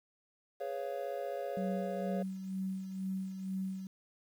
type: chord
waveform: triangle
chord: C# dominant seventh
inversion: second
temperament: just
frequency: 415.8 / 498.9 / 554.4 / 693 Hz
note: G#4 / B4 / C#5 / E#5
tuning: +2 / +17 / 0 / -14 cents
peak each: -41 / -42 / -37 / -40 dBFS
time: 0.6-2.23 s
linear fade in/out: 10 ms
type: tone with tremolo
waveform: sine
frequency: 190 Hz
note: F#3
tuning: 46 cents sharp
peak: -33 dBFS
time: 1.57-3.87 s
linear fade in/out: 2 ms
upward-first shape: sine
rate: 2.1 Hz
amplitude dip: 55%
effects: 10-bit